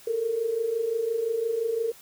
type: tone pair together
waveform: sine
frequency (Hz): 434.2 / 460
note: A4 / A#4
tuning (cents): -23 / -23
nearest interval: minor second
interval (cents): 100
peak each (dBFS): -31 / -25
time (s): 0.07-1.92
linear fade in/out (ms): 5
effects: white hiss -51 dBFS RMS until 2.01 s